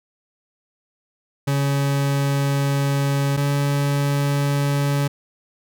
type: tone pair in turn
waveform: 40% pulse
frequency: 140 / 142.04 Hz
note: C#3 / C#3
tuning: +18 / +43 cents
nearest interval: unison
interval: 25 cents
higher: second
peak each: -17 dBFS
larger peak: neither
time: 1.47-3.37 / 3.37-5.08 s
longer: first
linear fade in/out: 10 ms
effects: none